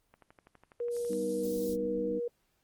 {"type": "click train", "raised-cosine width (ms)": 0.5, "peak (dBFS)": -39, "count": 13, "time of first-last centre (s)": [0.14, 1.132], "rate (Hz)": 12.1}
{"type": "tone", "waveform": "sine", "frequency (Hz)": 477.5, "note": "A#4", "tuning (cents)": 42, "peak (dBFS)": -31, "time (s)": [0.8, 2.28], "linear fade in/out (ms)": 5}
{"type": "band-stop noise", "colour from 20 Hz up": "white", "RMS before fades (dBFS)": -47, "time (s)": [0.9, 1.77], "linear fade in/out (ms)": 50, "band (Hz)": [610, 4000], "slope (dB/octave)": 24}
{"type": "chord", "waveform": "sine", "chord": "G augmented", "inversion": "none", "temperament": "equal", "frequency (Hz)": [196, 246.9, 311.1], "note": ["G3", "B3", "D#4"], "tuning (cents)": [0, 0, 0], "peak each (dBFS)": [-38, -41, -37], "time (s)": [1.09, 2.2], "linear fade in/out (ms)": 20}
{"effects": ["pink hiss -75 dBFS RMS until 2.63 s", "Opus 24 kbps"]}